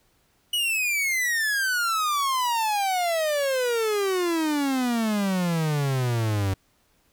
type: exponential sweep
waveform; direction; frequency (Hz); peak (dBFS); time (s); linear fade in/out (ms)
45% pulse; down; 2960 to 94; -22; 0.53-6.54; 5
effects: pink hiss -65 dBFS RMS until 7.12 s